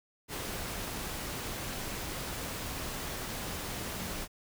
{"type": "tone in noise", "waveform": "sine", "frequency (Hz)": 187.3, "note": "F#3", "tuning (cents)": 21, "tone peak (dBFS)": -44, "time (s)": [3.94, 4.23], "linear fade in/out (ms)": 50, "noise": "pink", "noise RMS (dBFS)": -38, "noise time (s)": [0.28, 4.28], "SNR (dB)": -9, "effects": []}